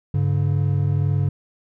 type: tone pair together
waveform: triangle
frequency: 100.27 / 142.3 Hz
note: G2 / C#3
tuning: +40 / +46 cents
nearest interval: tritone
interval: 606 cents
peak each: -18 dBFS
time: 0.14-1.29 s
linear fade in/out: 5 ms
effects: none